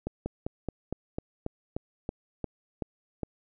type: slowing click train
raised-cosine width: 2 ms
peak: -18 dBFS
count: 12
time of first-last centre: 0.07-3.233 s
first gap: 190 ms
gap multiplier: 1.08
effects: none